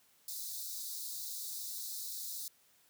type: high-pass noise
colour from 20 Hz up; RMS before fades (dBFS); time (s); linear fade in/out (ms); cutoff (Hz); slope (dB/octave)
white; -42; 0.28-2.48; 2; 3700; 96
effects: white hiss -68 dBFS RMS until 2.89 s + high-pass 60 Hz 12 dB/octave